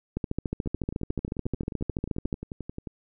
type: two click trains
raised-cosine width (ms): 3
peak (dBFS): -15 / -22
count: 31 / 26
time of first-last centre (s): 0.17-2.328 / 0.66-2.872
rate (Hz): 13.9 / 11.3
effects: none